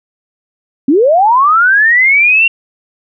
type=linear sweep; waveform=sine; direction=up; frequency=250.3 to 2768 Hz; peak=-5 dBFS; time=0.88-2.48 s; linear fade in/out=5 ms; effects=none